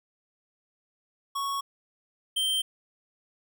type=tone pair in turn; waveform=square; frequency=1108.7 / 3136 Hz; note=C#6 / G7; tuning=0 / 0 cents; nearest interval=octave + tritone; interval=1800 cents; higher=second; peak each=-29 / -25 dBFS; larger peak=second; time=1.35-1.61 / 2.36-2.62 s; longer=neither; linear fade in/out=10 ms; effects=none